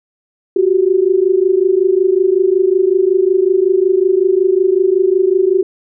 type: tone pair together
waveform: sine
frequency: 363 / 388.4 Hz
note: F#4 / G4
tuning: -33 / -16 cents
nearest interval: minor second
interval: 117 cents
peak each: -12 dBFS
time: 0.56-5.63 s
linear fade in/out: 5 ms
effects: none